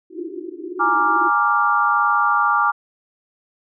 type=band-pass noise; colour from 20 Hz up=pink; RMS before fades=-30 dBFS; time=0.1-1.32 s; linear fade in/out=50 ms; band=320 to 370 Hz; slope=96 dB/octave
type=chord; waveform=sine; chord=Bb dominant seventh; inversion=third; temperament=equal; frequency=830.6 / 932.3 / 1174.7 / 1396.9 Hz; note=Ab5 / Bb5 / D6 / F6; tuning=0 / 0 / 0 / 0 cents; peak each=-22 / -23 / -17 / -20 dBFS; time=0.79-2.72 s; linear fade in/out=20 ms
effects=none